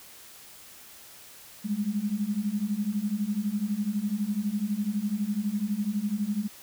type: beating tone pair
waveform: sine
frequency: 199.6 / 211.6 Hz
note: G3 / G#3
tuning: +32 / +33 cents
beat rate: 12 Hz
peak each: -30 / -28 dBFS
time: 1.64-6.48 s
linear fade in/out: 20 ms
effects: white hiss -49 dBFS RMS until 6.62 s